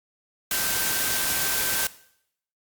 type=tone in noise; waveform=sine; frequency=1555 Hz; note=G6; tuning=14 cents flat; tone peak=-34 dBFS; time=0.51-1.87 s; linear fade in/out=2 ms; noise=white; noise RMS=-25 dBFS; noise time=0.51-1.87 s; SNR=-12 dB; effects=noise-tail reverb RT60 0.7 s tail -18 dB re dry + Opus 48 kbps